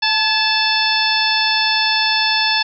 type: harmonic tone with a mistuned harmonic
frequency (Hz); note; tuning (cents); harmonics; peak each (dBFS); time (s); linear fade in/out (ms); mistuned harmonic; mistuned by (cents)
880; A5; 0; 1 / 2 / 3 / 4 / 5 / 6; -21 / -21 / -21 / -21 / -21 / -21; 0.02-2.63; 10; 2; -49
effects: none